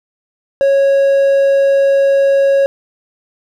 triangle tone, 551 Hz, C#5, 11 cents flat, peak -6 dBFS, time 0.61-2.66 s, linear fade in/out 0 ms, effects none

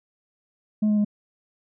sine tone with pitch steps, 212.7 / 210.1 / 207.6 Hz, G#3 / G#3 / G#3, +42 / +20 / 0 cents, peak -15 dBFS, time 0.82-1.048 s, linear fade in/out 10 ms, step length 76 ms, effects tanh soft clip ceiling -17 dBFS

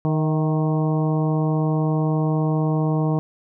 harmonic tone with a mistuned harmonic, 155.3 Hz, D#3, 3 cents flat, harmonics 1 / 2 / 3 / 4 / 5 / 6 / 7, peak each -19 / -25 / -29 / -31 / -33 / -35 / -36 dBFS, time 0.05-3.19 s, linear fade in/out 0 ms, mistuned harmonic 4, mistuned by +44 cents, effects none

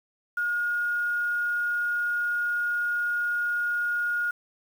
sine tone with quantisation, 1432 Hz, F6, 43 cents sharp, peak -24 dBFS, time 0.37-4.31 s, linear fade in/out 5 ms, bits 8, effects none

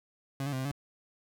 30% pulse tone with pitch steps, 136.3 / 143.3 / 130.4 / 131.4 / 142.3 Hz, C#3 / D3 / C3 / C3 / C#3, -29 / -42 / -5 / +8 / +46 cents, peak -29 dBFS, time 0.4-0.715 s, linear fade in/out 2 ms, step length 63 ms, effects none

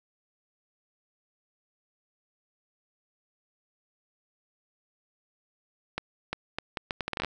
accelerating click train, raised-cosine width 0.3 ms, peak -14 dBFS, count 13, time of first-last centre 5.98-7.247 s, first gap 350 ms, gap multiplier 0.73, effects none

